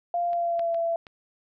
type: tone with pitch glide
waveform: sine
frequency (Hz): 695 to 671.3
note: F5 to E5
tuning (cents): -9 to +31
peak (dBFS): -23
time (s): 0.14-0.96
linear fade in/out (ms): 2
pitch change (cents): -60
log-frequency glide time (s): 0.27-0.75
type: clicks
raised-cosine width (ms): 0.3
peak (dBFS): -31 / -25 / -31 / -28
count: 4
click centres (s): 0.332 / 0.594 / 0.745 / 1.068
effects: none